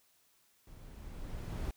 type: noise with level ramp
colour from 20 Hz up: brown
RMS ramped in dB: -53 to -36 dBFS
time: 0.67-1.71 s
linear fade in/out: 2 ms
effects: white hiss -70 dBFS RMS until 1.76 s